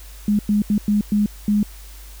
sine tone bursts at uneven times, 207.7 Hz, G#3, in tune, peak -14 dBFS, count 6, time 0.28-0.39 / 0.49-0.62 / 0.7-0.78 / 0.88-1.01 / 1.12-1.26 / 1.48-1.63 s, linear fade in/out 2 ms, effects added 50 Hz sine -37 dBFS peak until 2.2 s + white hiss -45 dBFS RMS until 2.2 s

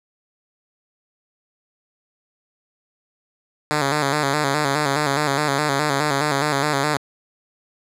5% pulse tone with vibrato, 144.4 Hz, D3, 29 cents flat, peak -7 dBFS, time 3.71-6.97 s, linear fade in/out 0 ms, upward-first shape square, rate 4.8 Hz, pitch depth 74 cents each way, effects low-pass 10000 Hz 12 dB/octave

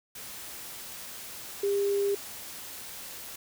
sine tone in noise, 401.3 Hz, G4, 41 cents sharp, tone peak -24 dBFS, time 1.63-2.15 s, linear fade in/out 5 ms, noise white, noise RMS -42 dBFS, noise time 0.15-3.36 s, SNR +15 dB, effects none

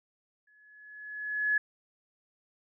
sine tone with exponential growth, 1699 Hz, G#6, 39 cents sharp, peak -22 dBFS, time 0.47-1.58 s, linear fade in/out 5 ms, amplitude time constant 240 ms, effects none

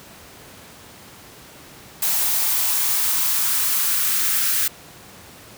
blue noise with high-pass filter sweep, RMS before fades -20 dBFS, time 2.02-4.68 s, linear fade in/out 5 ms, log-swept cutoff 710 to 1500 Hz, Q 2.3, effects pink hiss -43 dBFS RMS until 5.57 s + high-pass 80 Hz 12 dB/octave

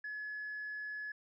sine tone, 1702 Hz, G#6, 42 cents sharp, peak -38 dBFS, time 0.04-1.12 s, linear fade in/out 5 ms, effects tanh soft clip ceiling -36 dBFS

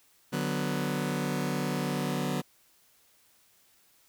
sawtooth chord, B minor, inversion first, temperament just, 148.16 / 185.21 / 246.9 Hz, D3 / F#3 / B3, +16 / +2 / 0 cents, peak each -29 dBFS, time 0.32-2.42 s, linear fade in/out 20 ms, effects white hiss -64 dBFS RMS until 4.08 s

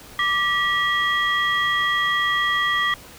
sine tone cluster, 1176 / 1936 / 3263 Hz, D6 / B6 / G#7, +2 / -35 / -31 cents, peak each -22 / -20 / -25 dBFS, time 0.19-2.94 s, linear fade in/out 2 ms, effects tanh soft clip ceiling -11 dBFS + pink hiss -43 dBFS RMS until 3.18 s

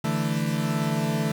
40% pulse chord, D suspended second, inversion none, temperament equal, 146.83 / 164.81 / 220 Hz, D3 / E3 / A3, 0 / 0 / 0 cents, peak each -27 dBFS, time 0.04-1.32 s, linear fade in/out 5 ms, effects 8-bit

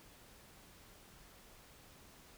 silence, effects pink hiss -60 dBFS RMS until 2.37 s

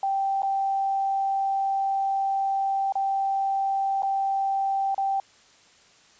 sine tone with dropouts, 782 Hz, G5, 4 cents flat, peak -22 dBFS, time 0.03-5.2 s, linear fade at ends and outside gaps 2 ms, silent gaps 0.421-0.431 / 2.923-2.954 / 4.022-4.031 / 4.946-4.979 s, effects white hiss -56 dBFS RMS until 6.19 s + resampled to 16000 Hz

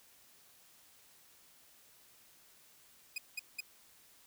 sawtooth tone bursts, 2489 Hz, D#7, in tune, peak -33 dBFS, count 3, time 3.16-3.606 s, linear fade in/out 5 ms, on 22 ms, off 190 ms, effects white hiss -63 dBFS RMS until 4.26 s

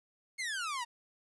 sawtooth exponential sweep, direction down, 2200 to 917 Hz, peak -31 dBFS, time 0.38-0.85 s, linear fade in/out 20 ms, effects resampled to 24000 Hz + 11-bit

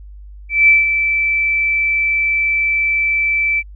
sine tone with ADSR envelope, 2323 Hz, D7, 20 cents flat, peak -5 dBFS, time 0.49-3.63 s, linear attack 190 ms, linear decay 170 ms, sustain -8 dB, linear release 45 ms, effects added 50 Hz sine -33 dBFS peak until 3.75 s

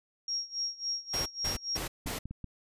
sine tone with tremolo, 5588 Hz, F8, in tune, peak -29 dBFS, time 0.28-1.77 s, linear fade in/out 2 ms, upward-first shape sine, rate 3.6 Hz, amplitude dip 90%
pink noise bursts, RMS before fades -36 dBFS, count 4, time 1.13-2.19 s, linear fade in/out 10 ms, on 130 ms, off 180 ms
clicks, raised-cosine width 5 ms, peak -27 dBFS, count 5, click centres 1.554 / 2.061 / 2.256 / 2.31 / 2.443 s
effects resampled to 32000 Hz

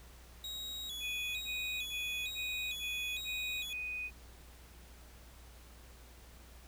40% pulse tone with vibrato, 3592 Hz, A7, 35 cents sharp, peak -39 dBFS, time 0.44-3.73 s, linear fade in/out 2 ms, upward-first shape square, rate 1.1 Hz, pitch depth 100 cents each way
sine tone bursts, 2489 Hz, D#7, in tune, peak -37 dBFS, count 7, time 1-4.108 s, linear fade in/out 50 ms, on 420 ms, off 28 ms
effects added 60 Hz sine -54 dBFS peak until 6.67 s + pink hiss -59 dBFS RMS until 6.67 s

